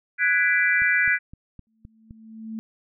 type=chord; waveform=sine; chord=G# half-diminished seventh; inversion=third; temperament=equal with one note detuned; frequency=1480 / 1661.2 / 1990.4 / 2349 Hz; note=F#6 / G#6 / B6 / D7; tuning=0 / 0 / +13 / 0 cents; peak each=-23 / -23 / -22 / -25 dBFS; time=0.18-1.19 s; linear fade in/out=50 ms
type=click train; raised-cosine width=5 ms; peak=-29 dBFS; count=6; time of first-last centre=0.82-2.109 s; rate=3.88 Hz
type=tone with exponential growth; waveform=sine; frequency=221.5 Hz; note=A3; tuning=12 cents sharp; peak=-28 dBFS; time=1.67-2.59 s; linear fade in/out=0 ms; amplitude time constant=200 ms
effects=none